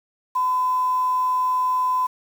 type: tone with quantisation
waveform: sine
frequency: 1012 Hz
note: B5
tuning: 42 cents sharp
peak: -18 dBFS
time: 0.35-2.07 s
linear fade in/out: 10 ms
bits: 7
effects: none